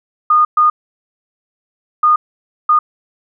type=tone bursts at uneven times; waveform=sine; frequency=1225 Hz; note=D#6; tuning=27 cents flat; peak=-7 dBFS; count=4; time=0.3-0.45 / 0.57-0.7 / 2.03-2.16 / 2.69-2.79 s; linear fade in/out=5 ms; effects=none